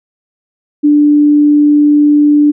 sine tone, 294.6 Hz, D4, 6 cents sharp, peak -4 dBFS, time 0.83-2.52 s, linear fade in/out 20 ms, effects none

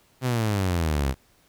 sawtooth exponential sweep, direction down, 131.5 to 64 Hz, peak -18 dBFS, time 0.21-1.15 s, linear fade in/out 50 ms, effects pink hiss -61 dBFS RMS until 1.48 s

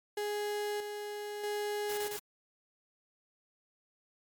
35% pulse tone with tremolo, 415.3 Hz, G#4, in tune, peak -31 dBFS, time 0.17-2.17 s, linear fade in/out 5 ms, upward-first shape square, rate 0.79 Hz, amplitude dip 45%
white noise bursts, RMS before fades -42 dBFS, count 3, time 1.89-2.194 s, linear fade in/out 5 ms, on 86 ms, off 23 ms
effects MP3 96 kbps

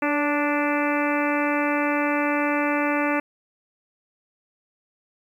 harmonic tone with a mistuned harmonic, 293 Hz, D4, 4 cents flat, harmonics 1 / 2 / 3 / 4 / 5 / 6 / 7 / 8 / 9, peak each -24 / -27 / -29 / -30 / -31 / -32 / -32 / -33 / -34 dBFS, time 0.02-3.2 s, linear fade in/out 5 ms, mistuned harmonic 2, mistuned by -25 cents, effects 9-bit

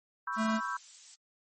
sine chord, C# half-diminished seventh, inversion third, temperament equal, 987.8 / 1108.7 / 1318.5 / 1568 Hz, B5 / C#6 / E6 / G6, 0 / 0 / 0 / 0 cents, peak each -38 dBFS, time 0.27-0.77 s, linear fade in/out 5 ms
violet noise, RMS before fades -43 dBFS, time 0.32-1.16 s, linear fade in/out 20 ms
square tone, 220 Hz, A3, in tune, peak -29 dBFS, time 0.36-0.61 s, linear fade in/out 50 ms
effects low-pass 11000 Hz 12 dB/octave + MP3 32 kbps

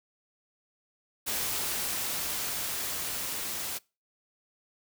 white noise with level ramp, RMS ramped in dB -31 to -35 dBFS, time 1.26-3.79 s, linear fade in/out 20 ms, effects noise-tail reverb RT60 0.3 s tail -25 dB re dry

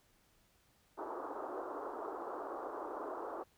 pink band-pass noise, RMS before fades -43 dBFS, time 0.97-3.44 s, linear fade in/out 20 ms, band 310 to 1300 Hz, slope 48 dB/octave, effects pink hiss -71 dBFS RMS until 3.57 s

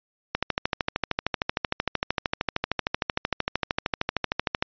click train, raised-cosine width 0.3 ms, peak -7 dBFS, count 57, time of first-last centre 0.35-4.625 s, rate 13.1 Hz, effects resampled to 11025 Hz

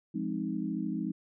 sine chord, F minor seventh, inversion none, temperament equal, 174.61 / 207.7 / 261.6 / 311.1 Hz, F3 / Ab3 / C4 / Eb4, 0 / 0 / 0 / 0 cents, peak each -37 / -35 / -37 / -36 dBFS, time 0.14-1.12 s, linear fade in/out 10 ms, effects none

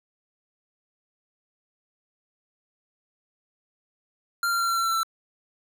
square tone with pitch steps, 1388 / 1379.2 / 1370.5 / 1361.8 / 1353.2 / 1344.6 / 1336.1 Hz, F6 / F6 / F6 / F6 / E6 / E6 / E6, -11 / -22 / -33 / -44 / +45 / +34 / +23 cents, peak -23 dBFS, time 4.43-5.032 s, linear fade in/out 2 ms, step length 86 ms, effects none

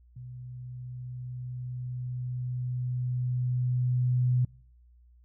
sine tone with level ramp, 124.9 Hz, B2, 20 cents sharp, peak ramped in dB -40 to -21 dBFS, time 0.16-4.45 s, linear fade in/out 5 ms, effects noise-tail reverb RT60 0.6 s tail -26 dB re dry + added 60 Hz sine -55 dBFS peak until 5.24 s

